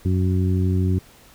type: harmonic tone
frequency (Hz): 92.5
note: F#2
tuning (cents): 0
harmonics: 1 / 2 / 3 / 4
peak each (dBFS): -18 / -24 / -28 / -30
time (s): 0.05-0.99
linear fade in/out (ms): 5
effects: pink hiss -50 dBFS RMS until 1.34 s